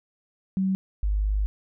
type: tone pair in turn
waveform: sine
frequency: 190.5 / 51.01 Hz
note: G3 / G#1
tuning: -49 / -30 cents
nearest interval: octave + major seventh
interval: 2281 cents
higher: first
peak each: -21 dBFS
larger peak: neither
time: 0.57-0.75 / 1.03-1.46 s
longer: second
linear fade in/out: 0 ms
effects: none